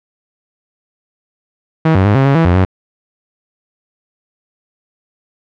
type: tone with pitch steps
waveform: sawtooth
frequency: 160.2 / 95.1 / 102.7 / 134.8 / 138.2 / 164.2 / 88.2 / 93.4 Hz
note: E3 / F#2 / G#2 / C#3 / C#3 / E3 / F2 / F#2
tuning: -49 / +48 / -19 / -48 / -5 / -6 / +18 / +17 cents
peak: -4 dBFS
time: 1.85-2.65 s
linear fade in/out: 5 ms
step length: 100 ms
effects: low-pass 2000 Hz 12 dB/octave